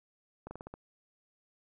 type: slowing click train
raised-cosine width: 1 ms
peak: -29 dBFS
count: 6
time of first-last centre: 0.47-0.74 s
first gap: 40 ms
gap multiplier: 1.15
effects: none